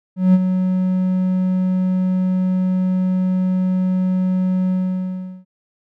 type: tone with ADSR envelope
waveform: triangle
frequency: 185 Hz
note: F#3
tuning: in tune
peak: -5 dBFS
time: 0.16-5.45 s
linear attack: 180 ms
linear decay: 39 ms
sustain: -8 dB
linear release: 750 ms
effects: none